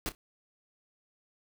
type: noise with echo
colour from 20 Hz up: pink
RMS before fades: -33 dBFS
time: 0.06-0.09 s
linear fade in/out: 0 ms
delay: 30 ms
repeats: 2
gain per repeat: -15 dB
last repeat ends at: 0.15 s
effects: none